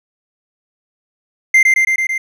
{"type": "tone with echo", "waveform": "triangle", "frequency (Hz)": 2090, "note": "C7", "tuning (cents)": -2, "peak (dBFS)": -4, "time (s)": [1.54, 1.63], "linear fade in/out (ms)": 5, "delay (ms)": 110, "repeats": 5, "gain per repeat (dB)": -2, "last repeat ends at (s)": 2.18, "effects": []}